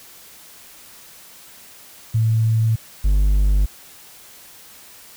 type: tone pair in turn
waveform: sine / triangle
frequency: 111.7 / 49.9 Hz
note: A2 / G1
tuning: +27 / +32 cents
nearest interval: octave + major second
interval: 1395 cents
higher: first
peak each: -14 / -11 dBFS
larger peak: second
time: 2.14-2.76 / 3.04-3.66 s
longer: neither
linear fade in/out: 10 ms
effects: white hiss -44 dBFS RMS until 5.16 s